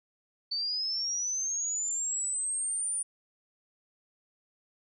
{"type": "linear sweep", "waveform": "sine", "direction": "up", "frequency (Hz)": [4500, 9397], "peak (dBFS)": -29, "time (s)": [0.51, 3.03], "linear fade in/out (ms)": 10, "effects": []}